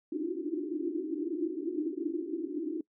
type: band-pass noise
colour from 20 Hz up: white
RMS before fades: -34 dBFS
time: 0.12-2.81 s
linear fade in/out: 5 ms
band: 290 to 360 Hz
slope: 96 dB/octave
effects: noise-tail reverb RT60 0.1 s tail -22 dB re dry